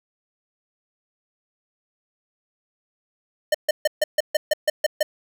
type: tone bursts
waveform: square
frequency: 608 Hz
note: D#5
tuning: 40 cents flat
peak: -16 dBFS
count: 10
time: 3.52-5.03 s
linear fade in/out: 5 ms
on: 25 ms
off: 140 ms
effects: none